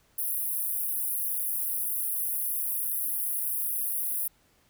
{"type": "high-pass noise", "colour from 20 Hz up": "pink", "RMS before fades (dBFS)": -30, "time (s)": [0.18, 4.28], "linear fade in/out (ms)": 5, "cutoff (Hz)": 10000, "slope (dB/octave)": 96, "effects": ["pink hiss -65 dBFS RMS until 4.69 s"]}